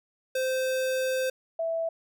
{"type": "tone pair in turn", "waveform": ["square", "sine"], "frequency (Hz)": [519, 658.4], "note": ["C5", "E5"], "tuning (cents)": [-14, -2], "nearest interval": "major third", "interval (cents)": 412, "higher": "second", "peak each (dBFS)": -26, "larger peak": "neither", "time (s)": [[0.35, 1.3], [1.59, 1.89]], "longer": "first", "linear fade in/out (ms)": 5, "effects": []}